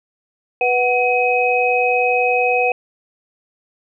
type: tone cluster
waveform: sine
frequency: 492.3 / 741 / 2531 Hz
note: B4 / F#5 / D#7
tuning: -6 / +2 / +29 cents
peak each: -18 dBFS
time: 0.61-2.72 s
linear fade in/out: 2 ms
effects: none